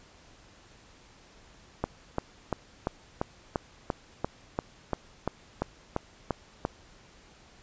click train, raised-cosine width 1 ms, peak -13 dBFS, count 15, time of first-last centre 1.84-6.651 s, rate 2.91 Hz, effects pink hiss -56 dBFS RMS until 7.62 s + resampled to 16000 Hz

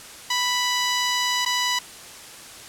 10% pulse tone with dropouts, 987.8 Hz, B5, in tune, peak -12 dBFS, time 0.3-1.79 s, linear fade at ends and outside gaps 5 ms, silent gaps 1.451-1.46 s, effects white hiss -41 dBFS RMS until 2.68 s + low-pass 10000 Hz 12 dB/octave

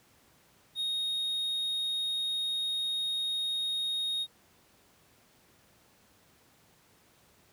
triangle tone, 3729 Hz, A#7, in tune, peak -28 dBFS, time 0.75-4.27 s, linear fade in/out 50 ms, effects pink hiss -63 dBFS RMS until 7.52 s + high-pass 80 Hz 12 dB/octave

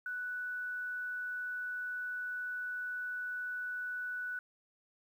sine tone with quantisation, 1483 Hz, F#6, 4 cents sharp, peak -36 dBFS, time 0.06-4.39 s, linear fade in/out 2 ms, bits 11, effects none

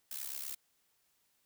blue noise with amplitude modulation, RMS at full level -38 dBFS, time 0.11-0.55 s, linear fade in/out 5 ms, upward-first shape sine, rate 68 Hz, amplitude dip 85%, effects white hiss -75 dBFS RMS until 1.45 s

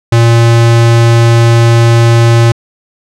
square tone, 116.54 Hz, A#2, in tune, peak -4 dBFS, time 0.12-2.52 s, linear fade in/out 5 ms, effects low-pass 8000 Hz 12 dB/octave

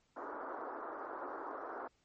white band-pass noise, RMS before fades -44 dBFS, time 0.16-1.88 s, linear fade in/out 10 ms, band 280 to 1400 Hz, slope 48 dB/octave, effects pink hiss -75 dBFS RMS until 2.04 s + MP3 32 kbps

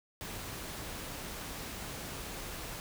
pink noise, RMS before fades -42 dBFS, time 0.21-2.8 s, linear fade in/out 0 ms, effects none

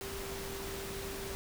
sine tone in noise, 392 Hz, G4, in tune, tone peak -43 dBFS, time 0.01-1.35 s, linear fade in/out 0 ms, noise pink, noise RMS -42 dBFS, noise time 0.01-1.35 s, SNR -4 dB, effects none

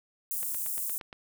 white high-pass noise, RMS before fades -33 dBFS, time 0.31-0.98 s, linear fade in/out 0 ms, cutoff 8400 Hz, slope 24 dB/octave
click train, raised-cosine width 0.3 ms, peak -27 dBFS, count 7, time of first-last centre 0.43-1.128 s, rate 8.59 Hz
effects none

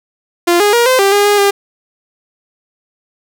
sawtooth tone with pitch steps, 346.8 / 412.5 / 473.7 / 515 / 394.1 / 407.7 / 411.4 / 400.9 Hz, F4 / G#4 / A#4 / C5 / G4 / G#4 / G#4 / G4, -12 / -12 / +28 / -28 / +9 / -32 / -16 / +39 cents, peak -4 dBFS, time 0.47-1.51 s, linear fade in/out 10 ms, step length 130 ms, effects none

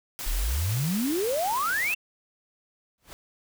white noise, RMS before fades -35 dBFS, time 0.19-1.94 s, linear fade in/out 0 ms
sine exponential sweep, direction up, 32.64 to 2775 Hz, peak -24 dBFS, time 0.26-1.95 s, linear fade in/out 10 ms
pink noise with exponential growth, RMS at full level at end -40 dBFS, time 2.98-3.13 s, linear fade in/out 0 ms, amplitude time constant 31 ms
effects none

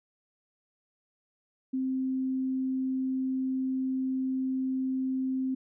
sine tone, 261.6 Hz, C4, in tune, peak -27 dBFS, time 1.73-5.55 s, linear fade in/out 10 ms, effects none

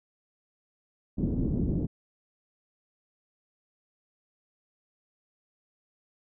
white low-pass noise, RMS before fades -28 dBFS, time 1.17-1.87 s, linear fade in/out 20 ms, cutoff 290 Hz, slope 24 dB/octave, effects none

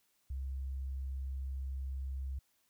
sine tone, 66.7 Hz, C2, 34 cents sharp, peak -36 dBFS, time 0.3-2.39 s, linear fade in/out 5 ms, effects white hiss -75 dBFS RMS until 2.69 s

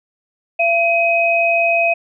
sine tone pair together, 678 / 2525 Hz, E5 / D#7, +49 / +25 cents, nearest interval octave + major seventh, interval 2276 cents, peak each -15 dBFS, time 0.59-1.94 s, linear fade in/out 10 ms, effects none

